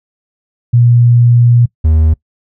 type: tone pair in turn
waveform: sine / triangle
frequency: 120 / 78.83 Hz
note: B2 / D#2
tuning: -49 / +23 cents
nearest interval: perfect fifth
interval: 728 cents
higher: first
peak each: -4 dBFS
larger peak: neither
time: 0.73-1.66 / 1.84-2.14 s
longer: first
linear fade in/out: 10 ms
effects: noise-tail reverb RT60 0.1 s tail -22 dB re dry